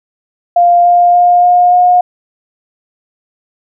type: tone with pitch steps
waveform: sine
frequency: 698.5 / 703.4 / 708.3 / 713.2 / 718.1 Hz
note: F5 / F5 / F5 / F5 / F5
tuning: 0 / +12 / +24 / +36 / +48 cents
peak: -4 dBFS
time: 0.56-2.01 s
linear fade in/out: 5 ms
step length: 290 ms
effects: none